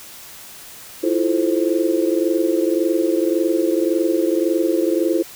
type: chord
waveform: sine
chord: F major seventh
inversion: third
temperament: just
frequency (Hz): 327.4 / 349.2 / 436.5 / 523.8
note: E4 / F4 / A4 / C5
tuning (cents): -12 / 0 / -14 / +2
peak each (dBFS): -19 / -20 / -24 / -23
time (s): 1.03-5.23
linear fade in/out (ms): 10
effects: white hiss -39 dBFS RMS until 5.35 s